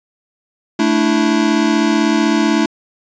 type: chord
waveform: square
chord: A suspended fourth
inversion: none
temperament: equal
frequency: 220 / 293.7 / 329.6 Hz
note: A3 / D4 / E4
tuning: 0 / 0 / 0 cents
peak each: -17 dBFS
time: 0.79-2.66 s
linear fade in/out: 5 ms
effects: resampled to 16000 Hz + 8-bit